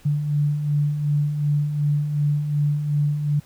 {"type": "beating tone pair", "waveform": "sine", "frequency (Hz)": [144.6, 147.3], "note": ["D3", "D3"], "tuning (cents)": [-27, 6], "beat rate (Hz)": 2.7, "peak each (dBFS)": [-28, -19], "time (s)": [0.05, 3.4], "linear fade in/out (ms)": 10, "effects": ["pink hiss -53 dBFS RMS until 3.45 s"]}